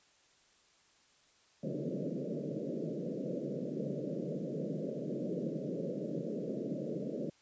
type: band-pass noise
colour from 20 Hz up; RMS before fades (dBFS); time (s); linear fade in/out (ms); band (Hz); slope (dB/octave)
pink; -38; 1.63-7.3; 5; 140 to 600; 96
effects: white hiss -67 dBFS RMS until 7.41 s + resampled to 16000 Hz